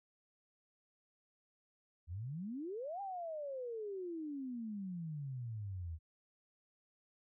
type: exponential two-way sweep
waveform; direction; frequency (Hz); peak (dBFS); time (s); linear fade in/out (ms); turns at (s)
sine; up then down; 77.78 to 811 to 77.78; -40; 2.07-5.99; 50; 3.01
effects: none